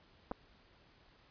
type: clicks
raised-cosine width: 1 ms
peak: -25 dBFS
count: 2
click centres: 0.313 / 0.317 s
effects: pink hiss -65 dBFS RMS until 1.3 s + resampled to 11025 Hz